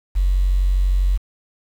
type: tone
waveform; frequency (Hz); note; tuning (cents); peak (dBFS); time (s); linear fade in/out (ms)
sine; 46.25; F#1; 0; -13; 0.15-1.18; 20
effects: tanh soft clip ceiling -9 dBFS + 7-bit